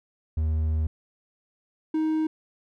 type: tone pair in turn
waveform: triangle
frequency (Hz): 78.5 / 314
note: D#2 / D#4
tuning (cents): +16 / +16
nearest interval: 2 octaves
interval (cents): 2400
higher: second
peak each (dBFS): -20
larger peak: neither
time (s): 0.37-0.87 / 1.94-2.27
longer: first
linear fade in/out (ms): 5
effects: none